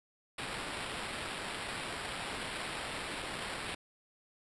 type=noise with sample-and-hold; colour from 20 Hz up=white; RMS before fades=-40 dBFS; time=0.38-3.75 s; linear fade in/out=5 ms; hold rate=6300 Hz; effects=resampled to 24000 Hz